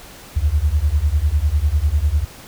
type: beating tone pair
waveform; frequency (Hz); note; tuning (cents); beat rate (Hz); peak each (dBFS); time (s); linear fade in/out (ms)
sine; 69.3 / 79.3; C#2 / D#2; 0 / +33; 10; -17; 0.36-2.25; 10
effects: pink hiss -40 dBFS RMS until 2.47 s